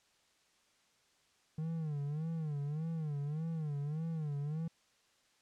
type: tone with vibrato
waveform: triangle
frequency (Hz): 153.2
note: D#3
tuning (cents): -27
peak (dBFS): -33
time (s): 1.58-4.68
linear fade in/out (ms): 5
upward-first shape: sine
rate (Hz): 1.7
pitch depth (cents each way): 130
effects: white hiss -71 dBFS RMS until 5.41 s + low-pass 7000 Hz 12 dB/octave